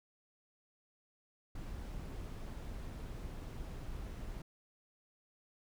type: noise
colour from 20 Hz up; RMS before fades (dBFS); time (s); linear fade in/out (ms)
brown; -44; 1.55-4.42; 5
effects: none